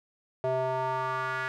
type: tone with band-pass filter sweep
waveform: square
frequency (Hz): 130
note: C3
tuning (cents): -11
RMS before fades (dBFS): -30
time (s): 0.44-1.48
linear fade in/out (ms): 0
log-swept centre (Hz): 600 to 1600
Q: 3.1
effects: none